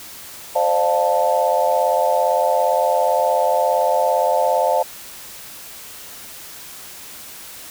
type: chord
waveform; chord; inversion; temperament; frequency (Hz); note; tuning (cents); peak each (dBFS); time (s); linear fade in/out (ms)
sine; D minor seventh; third; equal with one note detuned; 523.3 / 600.7 / 698.5 / 880; C5 / D5 / F5 / A5; 0 / +39 / 0 / 0; -20; 0.55-4.83; 10
effects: white hiss -37 dBFS RMS until 7.7 s